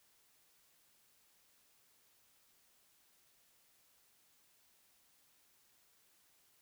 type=silence; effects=white hiss -71 dBFS RMS until 6.61 s